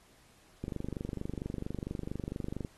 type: click train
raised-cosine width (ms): 3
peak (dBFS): -23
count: 50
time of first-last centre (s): 0.64-2.648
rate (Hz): 24.4
effects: pink hiss -63 dBFS RMS until 2.77 s + AAC 32 kbps